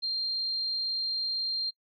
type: tone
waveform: sine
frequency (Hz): 4186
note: C8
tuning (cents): 0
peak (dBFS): -28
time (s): 0.02-1.71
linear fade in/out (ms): 20
effects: noise-tail reverb RT60 0.1 s tail -25 dB re dry